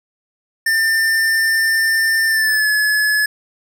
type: tone with pitch glide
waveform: square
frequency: 1795 to 1708 Hz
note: A6 to G#6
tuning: +34 to +48 cents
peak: -14 dBFS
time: 0.66-3.26 s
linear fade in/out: 5 ms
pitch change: -86 cents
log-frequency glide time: 2.27-2.69 s
effects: none